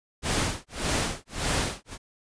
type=noise with tremolo; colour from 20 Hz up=pink; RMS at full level=-25 dBFS; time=0.22-1.98 s; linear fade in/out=50 ms; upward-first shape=sine; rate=1.7 Hz; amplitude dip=100%; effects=resampled to 22050 Hz